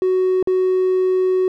triangle tone with dropouts, 371.5 Hz, F#4, 7 cents sharp, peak -11 dBFS, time 0.02-1.48 s, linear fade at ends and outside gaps 1 ms, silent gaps 0.427-0.473 s, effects tanh soft clip ceiling -9 dBFS

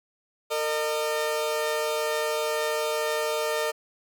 sawtooth tone pair together, 456.3 / 609.1 Hz, A#4 / D#5, -37 / -37 cents, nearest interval perfect fourth, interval 500 cents, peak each -24 dBFS, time 0.5-3.72 s, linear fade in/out 20 ms, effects none

